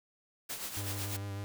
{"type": "noise with tremolo", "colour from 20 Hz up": "white", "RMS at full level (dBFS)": -38, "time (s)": [0.49, 1.17], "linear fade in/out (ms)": 10, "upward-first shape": "sine", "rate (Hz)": 8, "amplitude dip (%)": 55}
{"type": "tone with vibrato", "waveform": "45% pulse", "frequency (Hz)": 100, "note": "G2", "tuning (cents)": 35, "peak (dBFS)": -37, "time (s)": [0.77, 1.44], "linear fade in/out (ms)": 0, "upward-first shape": "sine", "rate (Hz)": 6.7, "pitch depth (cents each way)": 23}
{"effects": []}